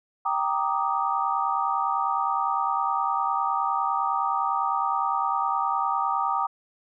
sine chord, Eb major seventh, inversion first, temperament equal, 784 / 932.3 / 1174.7 / 1244.5 Hz, G5 / Bb5 / D6 / Eb6, 0 / 0 / 0 / 0 cents, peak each -28 dBFS, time 0.25-6.47 s, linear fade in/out 10 ms, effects none

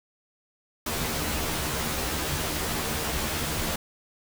pink noise with comb filter, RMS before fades -29 dBFS, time 0.86-3.76 s, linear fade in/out 5 ms, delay 13 ms, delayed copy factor +0.85, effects none

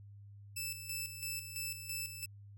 10% pulse tone with tremolo, 2637 Hz, E7, in tune, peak -29 dBFS, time 0.56-2.26 s, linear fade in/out 10 ms, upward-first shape square, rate 3 Hz, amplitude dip 60%, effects added 101 Hz sine -51 dBFS peak until 2.57 s

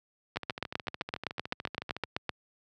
two click trains, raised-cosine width 0.3 ms, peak -21 / -14 dBFS, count 24 / 16, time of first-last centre 0.36-2.039 / 0.37-2.293 s, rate 13.7 / 7.8 Hz, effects high-pass 80 Hz 12 dB/octave

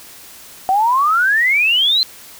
sine exponential sweep, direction up, 740 to 4181 Hz, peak -11 dBFS, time 0.69-2.03 s, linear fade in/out 0 ms, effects white hiss -39 dBFS RMS until 2.39 s

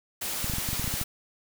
white noise, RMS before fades -32 dBFS, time 0.21-1.04 s, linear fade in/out 10 ms
clicks, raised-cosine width 5 ms, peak -20 dBFS, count 11, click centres 0.444 / 0.498 / 0.537 / 0.584 / 0.689 / 0.731 / 0.796 / 0.843 / 0.878 / 0.94 / 1.014 s
effects none

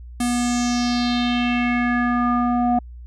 square tone with low-pass filter sweep, 242.4 Hz, B3, 32 cents flat, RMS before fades -20 dBFS, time 0.2-2.79 s, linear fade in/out 5 ms, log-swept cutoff 10000 to 760 Hz, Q 4, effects added 60 Hz sine -35 dBFS peak until 3.06 s

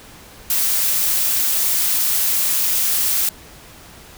blue noise, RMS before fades -18 dBFS, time 0.5-3.29 s, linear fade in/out 2 ms, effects pink hiss -42 dBFS RMS until 4.17 s

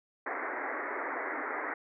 white band-pass noise, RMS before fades -36 dBFS, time 0.26-1.74 s, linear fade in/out 5 ms, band 260 to 2100 Hz, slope 96 dB/octave, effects none

